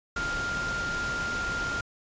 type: tone in noise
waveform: sine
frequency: 1400 Hz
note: F6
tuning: 4 cents sharp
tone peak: -29 dBFS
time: 0.16-1.81 s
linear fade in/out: 5 ms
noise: pink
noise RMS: -35 dBFS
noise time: 0.16-1.81 s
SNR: +3 dB
effects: resampled to 16000 Hz